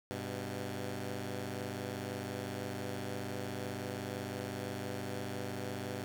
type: tone pair together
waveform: 10% pulse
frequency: 99.53 / 125.4 Hz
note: G2 / B2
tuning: +27 / +27 cents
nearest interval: major third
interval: 400 cents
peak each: -32 / -33 dBFS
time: 0.11-6.04 s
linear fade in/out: 0 ms
effects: none